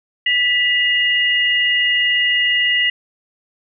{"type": "tone pair together", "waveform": "sine", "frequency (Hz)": [1969, 2849], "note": ["B6", "F7"], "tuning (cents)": [-6, 34], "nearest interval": "tritone", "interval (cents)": 640, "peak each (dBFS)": -16, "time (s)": [0.26, 2.9], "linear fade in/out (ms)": 5, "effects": []}